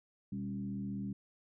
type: tone with frequency modulation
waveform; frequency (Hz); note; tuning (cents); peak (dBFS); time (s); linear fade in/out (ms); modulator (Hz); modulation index
sine; 197.5; G3; +13; -36; 0.32-1.13; 5; 75.5; 0.85
effects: none